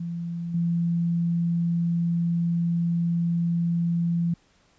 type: tone with level steps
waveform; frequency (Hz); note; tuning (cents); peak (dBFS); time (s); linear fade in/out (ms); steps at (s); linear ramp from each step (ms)
sine; 170; F3; -46; -28 / -21; 0-4.34; 5; 0.54; 5
effects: pink hiss -62 dBFS RMS until 4.78 s + resampled to 16000 Hz

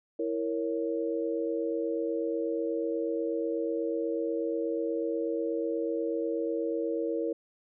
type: chord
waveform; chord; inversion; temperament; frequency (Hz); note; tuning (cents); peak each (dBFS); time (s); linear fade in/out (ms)
sine; A# diminished; second; equal; 329.6 / 466.2 / 554.4; E4 / A#4 / C#5; 0 / 0 / 0; -32 / -31 / -35; 0.19-7.33; 5
effects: none

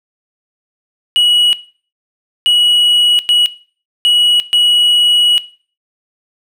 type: tone bursts at uneven times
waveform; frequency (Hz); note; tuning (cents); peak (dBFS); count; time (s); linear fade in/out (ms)
triangle; 2919; F#7; -24; -6; 5; 1.16-1.53 / 2.46-3.19 / 3.29-3.46 / 4.05-4.4 / 4.53-5.38; 0
effects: noise-tail reverb RT60 0.4 s tail -18 dB re dry

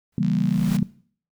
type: noise with exponential growth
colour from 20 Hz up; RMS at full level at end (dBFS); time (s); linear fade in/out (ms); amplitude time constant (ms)
pink; -32; 0.12-0.77; 5; 140
type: chord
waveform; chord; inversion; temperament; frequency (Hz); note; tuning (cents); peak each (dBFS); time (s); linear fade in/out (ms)
sine; C# diminished seventh; none; equal with one note detuned; 138.59 / 164.81 / 194.31 / 233.1; C#3 / E3 / G3 / Bb3; 0 / 0 / -15 / 0; -27 / -24 / -23 / -25; 0.18-0.83; 2
type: click train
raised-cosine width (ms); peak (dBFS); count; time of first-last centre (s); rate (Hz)
0.2; -24; 33; 0.23-0.787; 57.5
effects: noise-tail reverb RT60 0.5 s tail -18 dB re dry

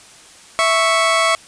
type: tone pair together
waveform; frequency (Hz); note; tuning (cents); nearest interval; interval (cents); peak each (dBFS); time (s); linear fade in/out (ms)
20% pulse; 658.7 / 1108.7; E5 / C#6; -1 / 0; major sixth; 901; -11; 0.59-1.35; 0
effects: white hiss -43 dBFS RMS until 1.47 s + resampled to 22050 Hz

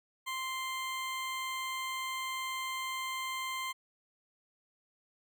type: tone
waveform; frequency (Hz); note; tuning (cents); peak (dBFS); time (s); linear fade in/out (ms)
20% pulse; 1046.5; C6; 0; -30; 0.26-3.73; 20
effects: none

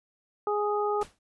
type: harmonic tone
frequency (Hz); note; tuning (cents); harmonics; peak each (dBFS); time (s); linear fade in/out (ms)
415.3; G#4; 0; 1 / 2 / 3; -27 / -30 / -32; 0.47-1.03; 2
type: noise with exponential decay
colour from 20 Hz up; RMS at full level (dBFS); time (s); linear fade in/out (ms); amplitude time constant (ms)
pink; -39; 1.01-1.19; 5; 38
effects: noise-tail reverb RT60 0.1 s tail -26 dB re dry + resampled to 24000 Hz

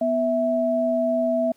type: tone pair together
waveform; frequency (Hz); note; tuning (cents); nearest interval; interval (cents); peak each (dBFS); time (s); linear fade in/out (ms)
sine; 246.9 / 656.1; B3 / E5; 0 / -8; octave + perfect fourth; 1692; -24 / -20; 0.01-1.52; 5
effects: pink hiss -60 dBFS RMS until 1.56 s + high-pass 150 Hz 12 dB/octave

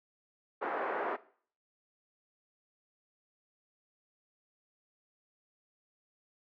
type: band-pass noise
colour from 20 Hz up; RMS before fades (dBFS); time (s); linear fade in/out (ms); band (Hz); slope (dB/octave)
pink; -35; 0.61-1.17; 20; 390 to 1600; 24
effects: noise-tail reverb RT60 0.5 s tail -18 dB re dry

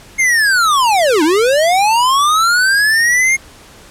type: linear two-way sweep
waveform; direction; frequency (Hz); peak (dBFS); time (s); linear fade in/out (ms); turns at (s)
square; down then up; 2156 to 291 to 2156; -10; 0.18-3.37; 20; 1.23
effects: pink hiss -40 dBFS RMS until 3.9 s + low-pass 11000 Hz 12 dB/octave

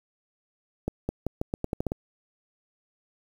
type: accelerating click train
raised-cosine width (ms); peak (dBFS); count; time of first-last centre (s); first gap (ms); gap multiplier
2; -14; 10; 0.88-1.919; 210; 0.84
effects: 8-bit

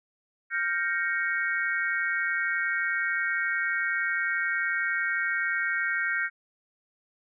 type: chord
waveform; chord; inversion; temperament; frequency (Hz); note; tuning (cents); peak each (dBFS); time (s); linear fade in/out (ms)
sine; G half-diminished seventh; third; equal; 1396.9 / 1568 / 1864.7 / 2217; F6 / G6 / Bb6 / Db7; 0 / 0 / 0 / 0; -32 / -29 / -30 / -33; 0.5-6.3; 50
effects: none

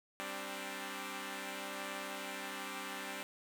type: chord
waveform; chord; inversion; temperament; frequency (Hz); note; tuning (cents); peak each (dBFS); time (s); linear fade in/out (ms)
5% pulse; G suspended fourth; none; equal with one note detuned; 196 / 263.4 / 293.7; G3 / C4 / D4; 0 / +12 / 0; -34; 0.2-3.23; 0
effects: none

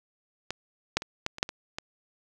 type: clicks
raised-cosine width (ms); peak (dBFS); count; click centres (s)
0.2; -14 / -6 / -20 / -11 / -22 / -6 / -20 / -16; 8; 0.506 / 0.97 / 1.021 / 1.264 / 1.384 / 1.429 / 1.491 / 1.785
effects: none

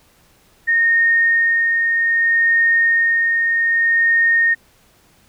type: tone with tremolo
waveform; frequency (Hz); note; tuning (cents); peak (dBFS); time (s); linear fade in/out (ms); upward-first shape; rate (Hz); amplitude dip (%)
sine; 1844; A#6; -19; -11; 0.67-4.55; 20; sine; 0.63; 30
effects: pink hiss -54 dBFS RMS until 5.28 s

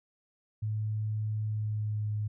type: tone with pitch glide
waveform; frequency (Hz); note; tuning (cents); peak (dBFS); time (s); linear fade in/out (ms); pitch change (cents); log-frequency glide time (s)
sine; 107.5 to 105.71; A2 to G#2; -40 to +31; -29; 0.62-2.28; 10; -29; 1.45-2.1
effects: none

